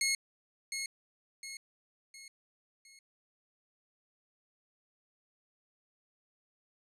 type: tone with echo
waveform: 15% pulse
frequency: 2167 Hz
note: C#7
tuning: 40 cents flat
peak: -22 dBFS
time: 0.01-0.15 s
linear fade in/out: 2 ms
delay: 710 ms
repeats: 4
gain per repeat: -7 dB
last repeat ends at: 2.99 s
effects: resampled to 32000 Hz